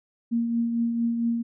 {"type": "tone with tremolo", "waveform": "sine", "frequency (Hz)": 233.1, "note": "A#3", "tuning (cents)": 0, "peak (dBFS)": -20, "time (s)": [0.31, 1.43], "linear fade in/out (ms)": 20, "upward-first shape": "triangle", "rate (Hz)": 4.4, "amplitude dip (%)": 45, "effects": []}